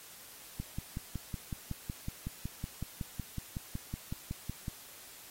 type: click train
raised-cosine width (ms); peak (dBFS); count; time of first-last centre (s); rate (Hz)
5; -24; 23; 0.6-4.682; 5.39
effects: white hiss -52 dBFS RMS until 5.3 s + AAC 48 kbps